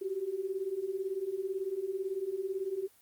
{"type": "beating tone pair", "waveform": "sine", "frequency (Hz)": [371.4, 389.4], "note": ["F#4", "G4"], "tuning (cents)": [7, -12], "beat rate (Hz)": 18, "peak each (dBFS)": [-37, -34], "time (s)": [0.01, 2.88], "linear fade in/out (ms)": 10, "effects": ["white hiss -63 dBFS RMS until 3.01 s", "Opus 32 kbps"]}